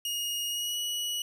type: tone with pitch glide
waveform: sawtooth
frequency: 2868 to 2925 Hz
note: F7 to F#7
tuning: +45 to -21 cents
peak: -27 dBFS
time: 0.05-1.22 s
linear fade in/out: 2 ms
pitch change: +34 cents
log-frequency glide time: 0.49-0.76 s
effects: none